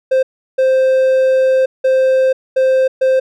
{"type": "tone bursts at uneven times", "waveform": "triangle", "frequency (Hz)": 523.3, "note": "C5", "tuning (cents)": 0, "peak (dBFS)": -7, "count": 5, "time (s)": [[0.11, 0.23], [0.58, 1.66], [1.84, 2.33], [2.56, 2.88], [3.01, 3.2]], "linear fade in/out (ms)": 10, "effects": []}